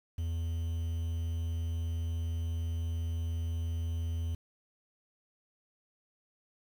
triangle tone with quantisation, 82.9 Hz, E2, 10 cents sharp, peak -29 dBFS, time 0.18-4.35 s, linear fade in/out 5 ms, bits 9, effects none

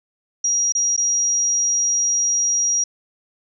sine tone with dropouts, 5720 Hz, F8, 41 cents sharp, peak -16 dBFS, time 0.44-2.84 s, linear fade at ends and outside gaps 5 ms, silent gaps 0.723-0.75 / 0.965-0.976 s, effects none

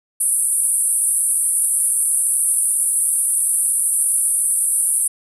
pink band-pass noise, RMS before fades -18 dBFS, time 0.2-5.08 s, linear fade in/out 10 ms, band 8900 to 11000 Hz, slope 96 dB/octave, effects none

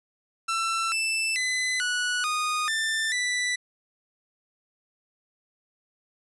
sawtooth tone with pitch steps, 1340 / 2648 / 2015 / 1471 / 1234 / 1781 / 1977 Hz, E6 / E7 / B6 / F#6 / D#6 / A6 / B6, +28 / +7 / +34 / -11 / -15 / +21 / +1 cents, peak -21 dBFS, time 0.48-3.56 s, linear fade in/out 10 ms, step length 440 ms, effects resampled to 24000 Hz

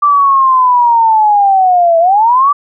sine linear two-way sweep, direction down then up, 1174.7 to 655 to 1174.7 Hz, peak -5 dBFS, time 0.02-2.53 s, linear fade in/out 10 ms, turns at 1.99 s, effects none

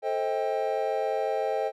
triangle chord, A half-diminished seventh, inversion none, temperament just, 440 / 528 / 633.6 / 792 Hz, A4 / C5 / Eb5 / G5, 0 / +16 / +31 / +18 cents, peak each -29 dBFS, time 0.02-1.72 s, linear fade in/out 50 ms, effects none

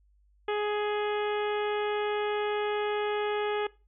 harmonic tone, 417.6 Hz, G#4, 10 cents sharp, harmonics 1 / 2 / 3 / 4 / 5 / 6 / 7 / 8, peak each -28 / -34 / -38 / -40 / -42 / -44 / -45 / -46 dBFS, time 0.48-3.67 s, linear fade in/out 5 ms, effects noise-tail reverb RT60 0.3 s tail -21 dB re dry + added 50 Hz sine -61 dBFS peak until 3.87 s

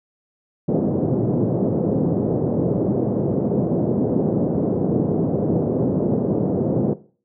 pink band-pass noise, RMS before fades -20 dBFS, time 0.68-6.94 s, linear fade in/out 10 ms, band 130 to 520 Hz, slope 24 dB/octave, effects noise-tail reverb RT60 0.4 s tail -17 dB re dry

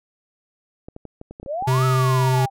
clicks, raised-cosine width 2 ms, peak -23 dBFS, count 10, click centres 0.885 / 0.964 / 1.053 / 1.214 / 1.31 / 1.399 / 1.43 / 1.462 / 1.624 / 1.785 s
sine exponential two-way sweep, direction up then down, 526 to 1318.5 to 779 Hz, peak -23 dBFS, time 1.46-2.5 s, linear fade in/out 50 ms, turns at 1.85 s
square tone with vibrato, 129.5 Hz, C3, 17 cents flat, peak -17 dBFS, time 1.67-2.46 s, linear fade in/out 10 ms, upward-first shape triangle, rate 17 Hz, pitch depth 11 cents each way
effects none

